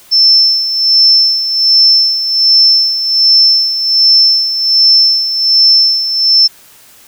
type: tone with tremolo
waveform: sine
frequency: 5320 Hz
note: E8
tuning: 15 cents sharp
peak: -3 dBFS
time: 0.11-6.48 s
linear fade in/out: 20 ms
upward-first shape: sine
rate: 1.3 Hz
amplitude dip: 65%
effects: white hiss -41 dBFS RMS until 7.07 s